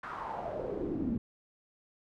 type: noise with band-pass filter sweep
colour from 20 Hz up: brown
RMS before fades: -36 dBFS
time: 0.03-1.18 s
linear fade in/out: 5 ms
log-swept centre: 1400 to 210 Hz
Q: 4.3
effects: none